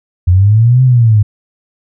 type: linear two-way sweep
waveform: sine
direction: up then down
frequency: 86 to 130.81 to 101.8 Hz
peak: -4 dBFS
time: 0.27-1.23 s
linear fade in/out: 10 ms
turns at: 0.83 s
effects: none